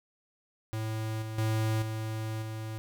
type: tone with level steps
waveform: square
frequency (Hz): 110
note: A2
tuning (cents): 0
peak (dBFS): -32 / -36 / -27 / -33 / -36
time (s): 0.73-2.78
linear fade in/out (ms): 0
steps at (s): 1.22 / 1.38 / 1.82 / 2.42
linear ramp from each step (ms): 2
effects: none